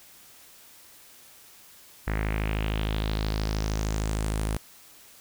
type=tone with low-pass filter sweep; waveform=sawtooth; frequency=53.1 Hz; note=G#1; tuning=39 cents sharp; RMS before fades=-28 dBFS; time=2.07-4.57 s; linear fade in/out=5 ms; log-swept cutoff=1900 to 11000 Hz; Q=3.4; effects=white hiss -52 dBFS RMS until 5.2 s